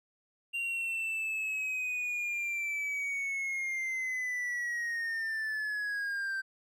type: linear sweep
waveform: triangle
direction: down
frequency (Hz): 2777 to 1556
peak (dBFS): -30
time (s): 0.53-6.42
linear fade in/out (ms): 20
effects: none